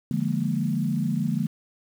sine chord, Bb dominant seventh, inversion first, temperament equal with one note detuned, 146.83 / 172.91 / 207.7 / 233.1 Hz, D3 / F3 / Ab3 / Bb3, 0 / -17 / 0 / 0 cents, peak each -28 dBFS, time 0.11-1.47 s, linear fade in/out 2 ms, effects 8-bit

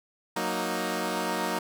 10% pulse chord, D# minor, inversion first, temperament equal, 185 / 233.1 / 311.1 Hz, F#3 / A#3 / D#4, 0 / 0 / 0 cents, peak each -24 / -24 / -24 dBFS, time 0.36-1.59 s, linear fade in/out 5 ms, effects none

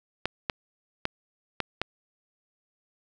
clicks, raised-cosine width 0.3 ms, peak -10 dBFS, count 5, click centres 0.256 / 0.498 / 1.054 / 1.603 / 1.816 s, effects none

